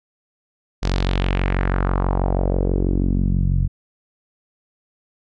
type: tone with low-pass filter sweep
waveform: sawtooth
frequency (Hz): 46.16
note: F#1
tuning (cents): -3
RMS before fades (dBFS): -19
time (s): 0.82-3.68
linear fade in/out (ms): 20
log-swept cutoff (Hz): 5400 to 120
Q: 2.3
effects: none